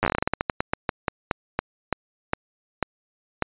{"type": "slowing click train", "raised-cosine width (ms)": 0.5, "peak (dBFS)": -6, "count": 24, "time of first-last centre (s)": [0.03, 3.423], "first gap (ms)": 9, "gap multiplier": 1.21, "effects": ["resampled to 8000 Hz"]}